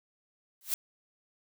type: noise with exponential growth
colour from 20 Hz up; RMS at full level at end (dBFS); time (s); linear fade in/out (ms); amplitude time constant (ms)
blue; -26; 0.61-0.74; 1; 28
effects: none